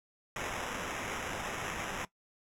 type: noise with sample-and-hold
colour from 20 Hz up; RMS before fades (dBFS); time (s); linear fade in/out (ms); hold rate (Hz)
violet; -38; 0.36-2.05; 2; 4410
effects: noise-tail reverb RT60 0.1 s tail -18 dB re dry + low-pass 11000 Hz 12 dB/octave